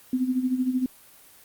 sine tone with tremolo, 255.2 Hz, C4, 43 cents flat, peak -19 dBFS, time 0.13-0.86 s, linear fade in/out 2 ms, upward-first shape sine, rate 13 Hz, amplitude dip 70%, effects white hiss -52 dBFS RMS until 1.44 s + Opus 32 kbps

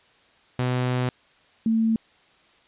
sawtooth / sine tone pair in turn, 125.7 / 224 Hz, B2 / A3, +31 / +31 cents, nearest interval minor seventh, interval 1000 cents, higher second, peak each -18 dBFS, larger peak neither, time 0.59-1.09 / 1.66-1.96 s, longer first, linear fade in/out 2 ms, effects white hiss -58 dBFS RMS until 2.67 s + resampled to 8000 Hz

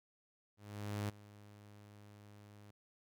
sawtooth tone with ADSR envelope, 103.4 Hz, G#2, 7 cents flat, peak -32 dBFS, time 0.57-2.71 s, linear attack 520 ms, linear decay 12 ms, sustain -20 dB, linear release 6 ms, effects none

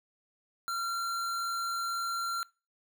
square tone, 1371 Hz, F6, 32 cents flat, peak -32 dBFS, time 0.68-2.43 s, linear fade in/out 0 ms, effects noise-tail reverb RT60 0.3 s tail -23 dB re dry

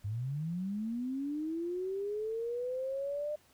sine linear sweep, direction up, 97 to 605 Hz, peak -33 dBFS, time 0.04-3.36 s, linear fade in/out 10 ms, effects pink hiss -65 dBFS RMS until 3.53 s

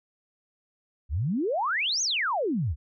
sine exponential two-way sweep, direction up then down, 61.74 to 6720 to 61.74 Hz, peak -24 dBFS, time 1.09-2.76 s, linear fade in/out 50 ms, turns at 2.02 s, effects none

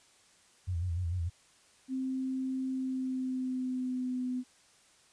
sine tone with vibrato, 87.5 Hz, F2, 4 cents sharp, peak -30 dBFS, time 0.67-1.3 s, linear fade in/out 20 ms, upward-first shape square, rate 6.7 Hz, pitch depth 74 cents each way
sine tone with pitch glide, 261.6 to 252 Hz, C4 to B3, 0 to +35 cents, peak -31 dBFS, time 1.88-4.44 s, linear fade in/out 50 ms, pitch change -65 cents, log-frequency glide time 2.7-4.23 s
effects white hiss -63 dBFS RMS until 5.12 s + resampled to 22050 Hz

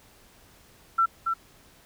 sine tone with echo, 1346 Hz, E6, 36 cents sharp, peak -18 dBFS, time 0.98-1.06 s, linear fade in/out 10 ms, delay 280 ms, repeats 1, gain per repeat -5 dB, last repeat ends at 1.34 s, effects pink hiss -56 dBFS RMS until 1.85 s

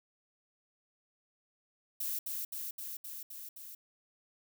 violet noise with echo, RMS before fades -36 dBFS, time 2-2.19 s, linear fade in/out 5 ms, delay 260 ms, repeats 6, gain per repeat -2 dB, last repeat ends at 3.75 s, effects none

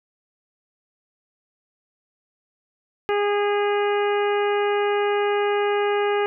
harmonic tone, 410 Hz, G#4, 22 cents flat, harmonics 1 / 2 / 3 / 4 / 5 / 6 / 7, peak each -20 / -26 / -30 / -32 / -34 / -36 / -37 dBFS, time 3.09-6.26 s, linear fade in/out 0 ms, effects none

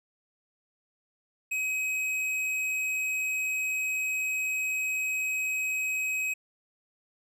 sine tone with tanh clipping, 2536 Hz, D#7, 32 cents sharp, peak -29 dBFS, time 1.51-6.34 s, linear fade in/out 10 ms, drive 12 dB, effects none

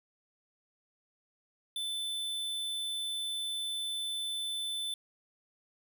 square tone, 3520 Hz, A7, in tune, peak -34 dBFS, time 1.76-4.94 s, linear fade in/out 2 ms, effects none

